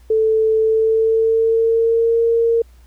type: tone with pitch glide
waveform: sine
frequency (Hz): 440 to 461.3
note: A4 to A#4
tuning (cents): 0 to -18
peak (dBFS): -12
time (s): 0.1-2.62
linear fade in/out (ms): 5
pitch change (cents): +82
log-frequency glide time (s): 0.59-2.21
effects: added 60 Hz sine -43 dBFS peak until 2.86 s + pink hiss -57 dBFS RMS until 2.86 s